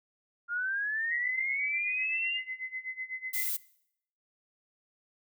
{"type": "linear sweep", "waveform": "sine", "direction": "up", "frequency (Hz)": [1394, 2845], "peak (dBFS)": -29, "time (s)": [0.48, 2.41], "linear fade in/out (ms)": 50}
{"type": "tone with tremolo", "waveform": "sine", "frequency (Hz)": 2042, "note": "C7", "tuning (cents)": -43, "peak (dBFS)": -32, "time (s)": [1.11, 3.49], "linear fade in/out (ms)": 5, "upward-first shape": "sine", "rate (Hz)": 8, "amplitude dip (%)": 85}
{"type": "noise", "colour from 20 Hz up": "violet", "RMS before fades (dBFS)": -32, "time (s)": [3.33, 3.57], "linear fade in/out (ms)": 10}
{"effects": ["noise-tail reverb RT60 0.7 s tail -21 dB re dry"]}